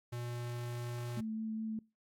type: tone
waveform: square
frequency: 120.4 Hz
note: B2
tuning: 44 cents flat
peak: -39 dBFS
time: 0.12-1.21 s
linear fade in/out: 10 ms
type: tone with vibrato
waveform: sine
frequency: 220 Hz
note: A3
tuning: in tune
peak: -36 dBFS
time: 1.17-1.79 s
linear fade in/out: 2 ms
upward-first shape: sine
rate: 4.9 Hz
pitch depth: 9 cents each way
effects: noise-tail reverb RT60 0.3 s tail -25 dB re dry + AAC 64 kbps